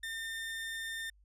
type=tone; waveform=30% pulse; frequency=1808 Hz; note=A6; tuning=47 cents sharp; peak=-35 dBFS; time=0.03-1.1 s; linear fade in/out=5 ms; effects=added 50 Hz sine -61 dBFS peak until 1.24 s + resampled to 32000 Hz